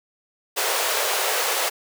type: high-pass noise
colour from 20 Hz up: pink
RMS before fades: -23 dBFS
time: 0.56-1.7 s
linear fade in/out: 20 ms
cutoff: 420 Hz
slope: 48 dB/octave
effects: none